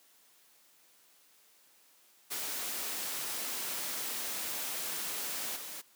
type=noise with level steps; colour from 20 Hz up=white; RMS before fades=-37 / -43 dBFS; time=2.3-5.82 s; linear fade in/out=20 ms; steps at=5.55 s; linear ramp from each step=20 ms; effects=white hiss -64 dBFS RMS until 5.95 s + high-pass 200 Hz 12 dB/octave